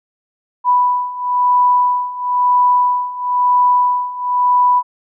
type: beating tone pair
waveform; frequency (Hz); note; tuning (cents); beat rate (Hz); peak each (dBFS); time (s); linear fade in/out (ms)
sine; 987.8 / 988.8; B5 / B5; 0 / +2; 1; -16 / -13; 0.64-4.83; 50
effects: none